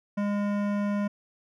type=tone with hard clipping; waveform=sine; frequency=204.2 Hz; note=G#3; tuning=29 cents flat; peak=-27 dBFS; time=0.17-1.08 s; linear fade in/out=10 ms; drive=16 dB; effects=none